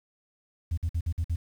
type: tone bursts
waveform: sine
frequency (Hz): 82.8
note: E2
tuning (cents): +8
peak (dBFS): -23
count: 6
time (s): 0.71-1.36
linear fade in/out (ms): 10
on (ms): 65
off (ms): 52
effects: tanh soft clip ceiling -22 dBFS + 9-bit